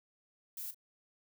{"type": "noise with echo", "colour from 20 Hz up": "violet", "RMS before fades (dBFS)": -42, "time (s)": [0.57, 0.71], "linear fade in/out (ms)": 5, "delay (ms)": 35, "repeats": 1, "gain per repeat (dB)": -13, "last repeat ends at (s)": 0.745, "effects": []}